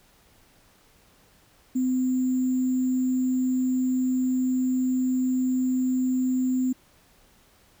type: tone with sample-and-hold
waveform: sine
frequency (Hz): 256.1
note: C4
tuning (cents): -37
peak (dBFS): -21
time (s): 1.75-6.73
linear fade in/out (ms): 10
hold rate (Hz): 7350
effects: pink hiss -59 dBFS RMS until 7.8 s